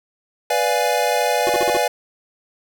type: chord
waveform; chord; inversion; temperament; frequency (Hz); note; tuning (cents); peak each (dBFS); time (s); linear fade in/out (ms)
square; B diminished seventh; none; equal; 493.9 / 587.3 / 698.5 / 830.6; B4 / D5 / F5 / Ab5; 0 / 0 / 0 / 0; -23; 0.5-1.88; 5
type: tone bursts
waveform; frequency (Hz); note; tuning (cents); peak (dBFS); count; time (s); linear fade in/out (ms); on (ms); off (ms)
square; 362.7; F#4; -34; -21; 5; 1.47-1.768; 0; 22; 47
effects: none